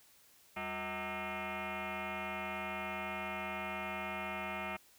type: tone with frequency modulation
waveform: sine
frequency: 753 Hz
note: F#5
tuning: 30 cents sharp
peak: -37 dBFS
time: 0.56-4.77 s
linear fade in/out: 10 ms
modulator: 278 Hz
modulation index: 6.8
effects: white hiss -64 dBFS RMS until 4.98 s